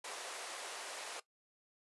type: high-pass noise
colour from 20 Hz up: pink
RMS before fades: -45 dBFS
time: 0.04-1.2 s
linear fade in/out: 5 ms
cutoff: 470 Hz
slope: 24 dB/octave
effects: noise-tail reverb RT60 0.1 s tail -17 dB re dry + resampled to 24000 Hz